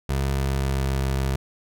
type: tone with pitch glide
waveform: 25% pulse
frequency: 68.1 to 66.85 Hz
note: C#2 to C2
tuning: -30 to +38 cents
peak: -18 dBFS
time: 0.09-1.36 s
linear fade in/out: 5 ms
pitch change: -32 cents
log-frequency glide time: 0.26-1.07 s
effects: none